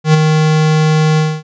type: tone with ADSR envelope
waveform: square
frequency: 155.56 Hz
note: D#3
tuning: in tune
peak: -4 dBFS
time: 0.04-1.43 s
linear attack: 99 ms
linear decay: 15 ms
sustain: -5 dB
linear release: 250 ms
effects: resampled to 16000 Hz